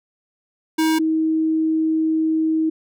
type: tone pair in turn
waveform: square / sine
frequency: 317.9 / 317.9 Hz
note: D#4 / D#4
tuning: +37 / +37 cents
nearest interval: unison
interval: 0 cents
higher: neither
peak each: -16 dBFS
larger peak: neither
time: 0.78-0.99 / 0.99-2.7 s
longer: second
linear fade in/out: 10 ms
effects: none